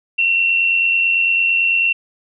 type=tone pair together; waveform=sine; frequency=2714 / 2803 Hz; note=E7 / F7; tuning=+50 / +6 cents; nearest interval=minor second; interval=56 cents; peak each=-13 / -24 dBFS; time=0.18-1.93 s; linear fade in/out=10 ms; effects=none